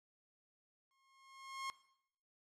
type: tone with exponential growth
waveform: sawtooth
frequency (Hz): 1076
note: C6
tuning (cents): +48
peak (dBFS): -35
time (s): 0.91-1.7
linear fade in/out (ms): 0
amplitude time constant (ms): 170
effects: noise-tail reverb RT60 0.7 s tail -17 dB re dry + low-pass 8000 Hz 12 dB/octave